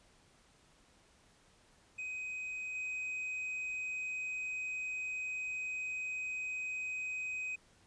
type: tone with level steps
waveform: triangle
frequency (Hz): 2515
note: D#7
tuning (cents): +18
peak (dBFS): -37 / -35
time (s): 1.98-7.56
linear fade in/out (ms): 10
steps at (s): 2.75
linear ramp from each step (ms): 2
effects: pink hiss -66 dBFS RMS until 7.86 s + resampled to 22050 Hz